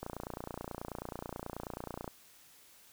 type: click train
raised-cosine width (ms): 1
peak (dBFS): -25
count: 61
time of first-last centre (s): 0.03-2.078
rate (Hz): 29.3
effects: white hiss -60 dBFS RMS until 2.92 s